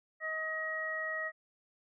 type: harmonic tone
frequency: 632 Hz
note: D#5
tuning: 27 cents sharp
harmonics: 1 / 2 / 3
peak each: -41 / -43 / -35 dBFS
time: 0.2-1.32 s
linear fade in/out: 50 ms
effects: none